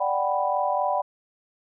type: chord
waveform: sine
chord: G major seventh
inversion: second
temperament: equal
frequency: 587.3 / 740 / 784 / 987.8 Hz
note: D5 / F#5 / G5 / B5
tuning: 0 / 0 / 0 / 0 cents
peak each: -27 dBFS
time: 0-1.02 s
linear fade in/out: 10 ms
effects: none